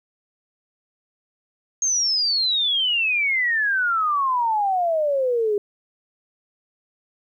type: exponential sweep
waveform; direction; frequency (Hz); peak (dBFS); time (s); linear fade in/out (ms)
sine; down; 6510 to 403; -18; 1.82-5.58; 2
effects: 10-bit